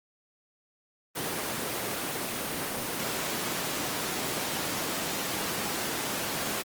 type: high-pass noise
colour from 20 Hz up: pink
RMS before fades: -32 dBFS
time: 1.15-6.63 s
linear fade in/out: 20 ms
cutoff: 190 Hz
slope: 12 dB/octave
effects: Opus 24 kbps